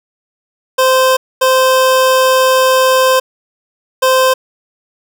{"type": "tone bursts at uneven times", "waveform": "25% pulse", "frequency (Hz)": 519, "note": "C5", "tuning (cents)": -14, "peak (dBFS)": -4, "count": 3, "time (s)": [[0.78, 1.17], [1.41, 3.2], [4.02, 4.34]], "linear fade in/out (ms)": 10, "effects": []}